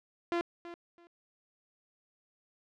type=tone with echo; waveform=sawtooth; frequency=343.4 Hz; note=F4; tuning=29 cents flat; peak=-25 dBFS; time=0.32-0.41 s; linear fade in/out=0 ms; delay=330 ms; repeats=2; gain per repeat=-14 dB; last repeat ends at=1.07 s; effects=low-pass 3000 Hz 12 dB/octave